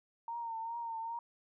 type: tone with vibrato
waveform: sine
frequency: 919 Hz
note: A#5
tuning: 25 cents flat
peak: -37 dBFS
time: 0.28-1.19 s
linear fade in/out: 2 ms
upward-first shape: triangle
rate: 2.5 Hz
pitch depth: 50 cents each way
effects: none